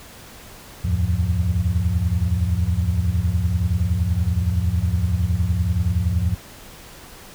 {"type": "tone cluster", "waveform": "sine", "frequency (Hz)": [77, 87.7, 107.2, 174.5], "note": ["D#2", "F2", "A2", "F3"], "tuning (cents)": [-17, 8, -45, -1], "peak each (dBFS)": [-24, -20, -24, -27], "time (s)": [0.84, 6.35], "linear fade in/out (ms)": 10, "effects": ["pink hiss -42 dBFS RMS until 7.34 s"]}